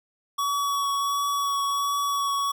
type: tone with vibrato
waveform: square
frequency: 1128 Hz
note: C#6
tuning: 30 cents sharp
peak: -24 dBFS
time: 0.38-2.52 s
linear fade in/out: 10 ms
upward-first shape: triangle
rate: 1.4 Hz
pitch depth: 14 cents each way
effects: none